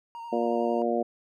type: tone with vibrato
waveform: triangle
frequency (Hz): 930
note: A#5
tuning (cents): -4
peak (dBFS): -35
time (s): 0.15-0.82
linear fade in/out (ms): 0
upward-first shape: square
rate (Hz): 11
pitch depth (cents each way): 19
type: harmonic tone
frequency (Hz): 117.8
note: A#2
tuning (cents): +19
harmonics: 2 / 3 / 4 / 5 / 6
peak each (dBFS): -30 / -30 / -30 / -30 / -30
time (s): 0.32-1.03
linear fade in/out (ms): 10
effects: none